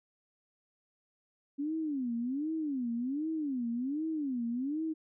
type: tone with vibrato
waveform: sine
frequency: 273.4 Hz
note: C#4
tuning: 24 cents flat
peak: -31 dBFS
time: 1.58-4.94 s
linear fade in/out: 20 ms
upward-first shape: sine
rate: 1.3 Hz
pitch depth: 280 cents each way
effects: none

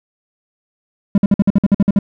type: tone bursts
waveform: triangle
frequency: 200 Hz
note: G3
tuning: 35 cents sharp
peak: -5 dBFS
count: 11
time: 1.15-1.989 s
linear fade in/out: 2 ms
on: 29 ms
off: 52 ms
effects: none

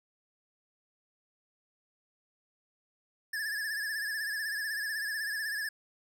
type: tone with vibrato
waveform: square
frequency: 1722 Hz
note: A6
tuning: 38 cents flat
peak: -33 dBFS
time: 3.33-5.69 s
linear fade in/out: 5 ms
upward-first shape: sine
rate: 16 Hz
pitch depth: 75 cents each way
effects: none

